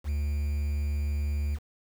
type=tone with quantisation; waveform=triangle; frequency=73 Hz; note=D2; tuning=10 cents flat; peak=-24 dBFS; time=0.04-1.59 s; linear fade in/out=50 ms; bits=8; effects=none